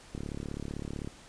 click train, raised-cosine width 3 ms, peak -24 dBFS, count 34, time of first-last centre 0.15-1.074 s, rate 35.7 Hz, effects pink hiss -53 dBFS RMS until 1.28 s + resampled to 22050 Hz

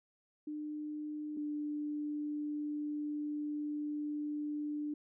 sine tone pair in turn, 301 / 297 Hz, D4 / D4, +43 / +20 cents, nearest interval unison, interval 23 cents, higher first, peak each -38 / -35 dBFS, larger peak second, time 0.47-1.37 / 1.37-4.94 s, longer second, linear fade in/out 5 ms, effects none

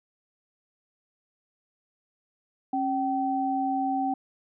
sine tone pair together, 271.9 / 769 Hz, C#4 / G5, -33 / -33 cents, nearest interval octave + tritone, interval 1800 cents, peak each -28 / -26 dBFS, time 2.73-4.14 s, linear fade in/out 5 ms, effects none

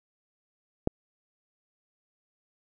click, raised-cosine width 2 ms, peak -10 dBFS, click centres 0.874 s, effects none

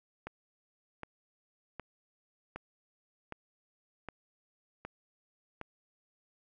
click train, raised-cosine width 0.5 ms, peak -25 dBFS, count 8, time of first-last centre 0.27-5.614 s, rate 1.31 Hz, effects none

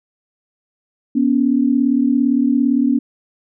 sine tone pair together, 244 / 281.6 Hz, B3 / C#4, -21 / +27 cents, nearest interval major second, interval 248 cents, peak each -15 dBFS, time 1.15-2.99 s, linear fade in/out 10 ms, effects none

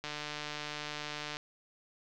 click train, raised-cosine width 0.2 ms, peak -21 dBFS, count 199, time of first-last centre 0.04-1.369 s, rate 149 Hz, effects low-pass 6000 Hz 12 dB/octave + 10-bit

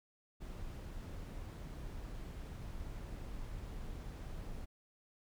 brown noise, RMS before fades -45 dBFS, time 0.4-4.66 s, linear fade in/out 20 ms, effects none

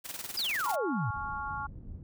white noise with tremolo, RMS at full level -38 dBFS, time 0.04-0.76 s, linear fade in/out 20 ms, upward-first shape square, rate 20 Hz, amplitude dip 65%
sine exponential sweep, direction down, 5210 to 96.3 Hz, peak -29 dBFS, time 0.37-1.11 s, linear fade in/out 5 ms
sine chord, Db major, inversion second, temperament equal with one note detuned, 845.6 / 1108.7 / 1396.9 Hz, Ab5 / Db6 / F6, +31 / 0 / 0 cents, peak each -38 / -38 / -38 dBFS, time 0.65-1.67 s, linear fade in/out 10 ms
pink low-pass noise, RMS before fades -44 dBFS, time 1.14-2.03 s, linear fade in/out 2 ms, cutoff 160 Hz, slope 12 dB/octave
effects none

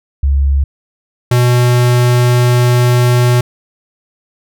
sine / square tone pair in turn, 69.3 / 122.7 Hz, C#2 / B2, 0 / -11 cents, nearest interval minor seventh, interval 989 cents, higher second, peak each -8 dBFS, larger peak neither, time 0.23-0.64 / 1.31-3.41 s, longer second, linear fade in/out 5 ms, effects none

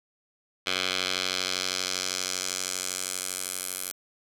10% pulse tone with band-pass filter sweep, 92.6 Hz, F#2, 2 cents sharp, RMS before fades -31 dBFS, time 0.66-3.92 s, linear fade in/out 10 ms, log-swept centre 3300 to 11000 Hz, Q 1.5, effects none

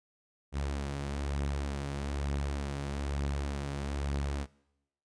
sawtooth beating tone pair, 69.4 / 70.5 Hz, C#2 / C#2, +3 / +30 cents, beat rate 1.1 Hz, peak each -36 / -29 dBFS, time 0.52-4.47 s, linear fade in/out 50 ms, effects noise-tail reverb RT60 0.9 s tail -22 dB re dry + resampled to 22050 Hz

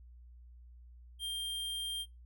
square tone, 3190 Hz, G7, 30 cents sharp, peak -36 dBFS, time 1.19-2.06 s, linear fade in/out 50 ms, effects noise-tail reverb RT60 0.2 s tail -19 dB re dry + added 60 Hz sine -52 dBFS peak until 2.25 s

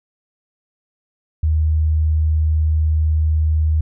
sine tone, 78 Hz, D#2, 5 cents sharp, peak -13 dBFS, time 1.43-3.81 s, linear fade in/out 5 ms, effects none

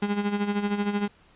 35% pulse tone with tremolo, 204.4 Hz, G#3, 27 cents flat, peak -20 dBFS, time 0.02-1.08 s, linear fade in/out 5 ms, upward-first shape sine, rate 13 Hz, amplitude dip 65%, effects pink hiss -58 dBFS RMS until 1.35 s + resampled to 8000 Hz

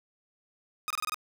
sawtooth tone bursts, 1244.5 Hz, D#6, in tune, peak -26 dBFS, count 6, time 0.88-1.144 s, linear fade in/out 0 ms, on 24 ms, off 24 ms, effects none

